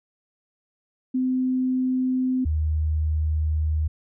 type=tone pair in turn; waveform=sine; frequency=256.6 / 77.53 Hz; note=C4 / D#2; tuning=-34 / -6 cents; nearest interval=octave + major sixth; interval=2072 cents; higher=first; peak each=-20 / -20 dBFS; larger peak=neither; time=1.14-2.45 / 2.45-3.88 s; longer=second; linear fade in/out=10 ms; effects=none